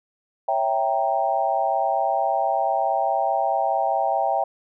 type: chord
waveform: sine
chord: C# diminished seventh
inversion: none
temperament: equal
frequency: 554.4 / 659.3 / 784 / 932.3 Hz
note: C#5 / E5 / G5 / Bb5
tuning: 0 / 0 / 0 / 0 cents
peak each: -28 / -24 / -22 / -28 dBFS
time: 0.48-4.44 s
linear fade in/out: 5 ms
effects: none